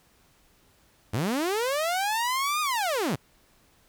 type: linear two-way sweep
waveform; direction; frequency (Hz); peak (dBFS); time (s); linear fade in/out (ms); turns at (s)
sawtooth; up then down; 92 to 1244.5 to 104.5; -21; 1.13-3.16; 10; 2.61
effects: pink hiss -62 dBFS RMS until 3.88 s